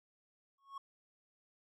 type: tone with exponential growth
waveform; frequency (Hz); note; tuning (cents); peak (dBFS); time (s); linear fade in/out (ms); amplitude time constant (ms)
triangle; 1100; C#6; -14; -38; 0.58-0.78; 5; 42
effects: none